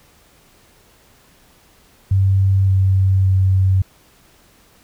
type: tone with pitch steps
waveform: sine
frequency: 96.6 / 95.5 / 94.8 Hz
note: G2 / G2 / F#2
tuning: -25 / -45 / +43 cents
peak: -11 dBFS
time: 2.11-3.82 s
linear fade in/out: 5 ms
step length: 570 ms
effects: pink hiss -52 dBFS RMS until 4.83 s